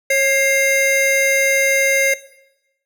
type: tone pair together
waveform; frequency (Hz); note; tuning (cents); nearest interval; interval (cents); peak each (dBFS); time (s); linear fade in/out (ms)
square; 545 / 2112; C#5 / C7; -29 / +16; octave + major seventh; 2345; -17; 0.1-2.14; 5
effects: noise-tail reverb RT60 0.9 s tail -17 dB re dry